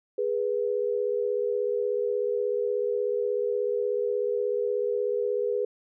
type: tone pair together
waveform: sine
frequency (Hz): 413.5 / 490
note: G#4 / B4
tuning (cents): -8 / -14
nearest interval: minor third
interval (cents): 294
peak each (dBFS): -27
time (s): 0.18-5.65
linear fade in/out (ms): 5
effects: none